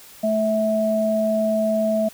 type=tone pair together; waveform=sine; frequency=218.1 / 652 Hz; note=A3 / E5; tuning=-15 / -19 cents; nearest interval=octave + perfect fifth; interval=1896 cents; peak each=-22 / -19 dBFS; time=0.23-2.09 s; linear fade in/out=10 ms; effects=white hiss -45 dBFS RMS until 2.13 s